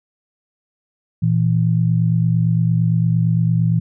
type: tone pair together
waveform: sine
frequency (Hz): 116.5 / 165.28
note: A#2 / E3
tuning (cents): -1 / +5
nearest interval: tritone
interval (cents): 606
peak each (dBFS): -16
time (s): 1.22-3.8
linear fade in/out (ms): 10
effects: none